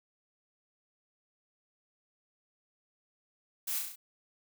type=noise with echo; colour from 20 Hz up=blue; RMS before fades=-35 dBFS; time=3.67-3.79 s; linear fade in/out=10 ms; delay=34 ms; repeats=5; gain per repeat=-3 dB; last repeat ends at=3.96 s; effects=none